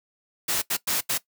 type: noise bursts at uneven times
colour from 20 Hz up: white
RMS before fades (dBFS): -25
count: 4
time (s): 0.48-0.62 / 0.7-0.77 / 0.87-1.01 / 1.09-1.18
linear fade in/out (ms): 10
effects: noise-tail reverb RT60 0.1 s tail -18 dB re dry + high-pass 100 Hz 12 dB/octave